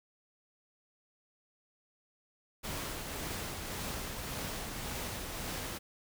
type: noise with tremolo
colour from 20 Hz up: pink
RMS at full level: -38 dBFS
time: 2.63-5.79 s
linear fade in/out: 20 ms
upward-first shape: triangle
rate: 1.8 Hz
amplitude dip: 35%
effects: none